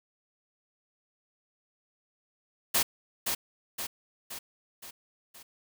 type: noise with echo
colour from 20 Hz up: white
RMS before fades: -25 dBFS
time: 2.74-2.83 s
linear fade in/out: 10 ms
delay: 520 ms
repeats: 5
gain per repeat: -5 dB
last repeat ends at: 5.43 s
effects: none